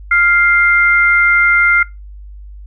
sine tone pair together, 1400 / 2098 Hz, F6 / C7, +4 / +4 cents, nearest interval perfect fifth, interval 700 cents, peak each -11 dBFS, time 0.11-1.83 s, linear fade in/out 5 ms, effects noise-tail reverb RT60 0.2 s tail -20 dB re dry + added 50 Hz sine -30 dBFS peak until 2.66 s

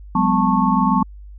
sine tone cluster, 183.5 / 204.1 / 251 / 884 / 1098 Hz, F#3 / G#3 / B3 / A5 / C#6, -14 / -30 / +28 / +8 / -17 cents, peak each -20 dBFS, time 0.15-1.03 s, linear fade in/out 5 ms, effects added 50 Hz sine -35 dBFS peak until 1.38 s

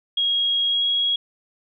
sine tone with pitch glide, 3286 to 3311 Hz, G#7 to G#7, -19 to -6 cents, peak -18 dBFS, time 0.17-1.16 s, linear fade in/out 5 ms, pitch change +13 cents, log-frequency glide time 0.67-0.86 s, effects none

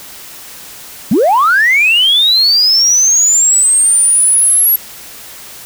sine linear sweep, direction up, 171.2 to 11590 Hz, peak -5 dBFS, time 1.11-4.76 s, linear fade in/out 5 ms, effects tanh soft clip ceiling -3 dBFS + white hiss -32 dBFS RMS until 5.65 s

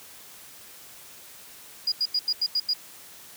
sine tone bursts, 4881 Hz, D#8, 34 cents flat, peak -21 dBFS, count 7, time 1.87-2.736 s, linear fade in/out 5 ms, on 50 ms, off 86 ms, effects white hiss -47 dBFS RMS until 3.36 s + high-pass 60 Hz 12 dB/octave

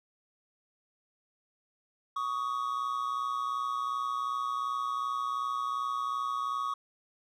triangle tone pair together, 1121.8 / 1244.5 Hz, C#6 / D#6, +20 / 0 cents, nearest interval major second, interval 180 cents, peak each -30 / -33 dBFS, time 2.16-6.74 s, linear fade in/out 5 ms, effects none

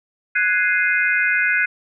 sine chord, Ab dominant seventh, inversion third, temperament equal, 1480 / 1661.2 / 2093 / 2489 Hz, Gb6 / Ab6 / C7 / Eb7, 0 / 0 / 0 / 0 cents, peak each -19 / -22 / -21 / -23 dBFS, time 0.35-1.66 s, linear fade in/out 10 ms, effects none

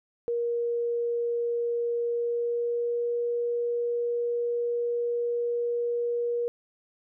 sine tone with pitch glide, 472.6 to 476.2 Hz, A#4 to A#4, +24 to +37 cents, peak -25 dBFS, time 0.28-6.48 s, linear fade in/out 0 ms, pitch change +13 cents, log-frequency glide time 2.03-3.16 s, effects none

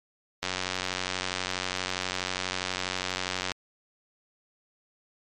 click train, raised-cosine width 0.2 ms, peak -11 dBFS, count 286, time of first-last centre 0.43-3.518 s, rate 92.3 Hz, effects MP3 64 kbps

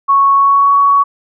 sine tone with pitch glide, 1107 to 1121.8 Hz, C#6 to C#6, -3 to +20 cents, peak -6 dBFS, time 0.08-1.04 s, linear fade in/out 20 ms, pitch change +23 cents, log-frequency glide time 0.34-0.72 s, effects none

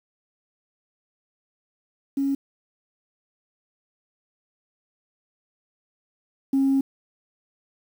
sine tone pair in turn, 275.8 / 271.2 Hz, C#4 / C#4, -9 / -38 cents, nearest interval unison, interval 29 cents, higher first, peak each -20 / -16 dBFS, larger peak second, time 2.17-2.35 / 6.53-6.81 s, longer second, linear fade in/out 5 ms, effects tanh soft clip ceiling -14 dBFS + 8-bit

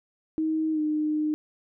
sine tone with pitch glide, 315.6 to 305 Hz, D#4 to D#4, +25 to -34 cents, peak -23 dBFS, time 0.38-1.34 s, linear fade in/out 0 ms, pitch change -59 cents, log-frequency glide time 0.72-0.8 s, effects none

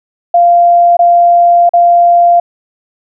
sine tone with dropouts, 694 Hz, F5, 11 cents flat, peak -3 dBFS, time 0.34-2.4 s, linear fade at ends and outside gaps 5 ms, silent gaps 0.969-0.991 / 1.693-1.735 s, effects none

